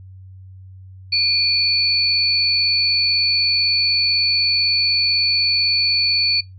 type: tone pair together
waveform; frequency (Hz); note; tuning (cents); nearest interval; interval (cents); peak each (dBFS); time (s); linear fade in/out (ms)
sine; 2417 / 4458; D7 / C#8; +49 / +9; major seventh; 1060; -22 / -15; 1.12-6.41; 10
effects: noise-tail reverb RT60 0.2 s tail -23 dB re dry + added 94 Hz sine -37 dBFS peak until 6.58 s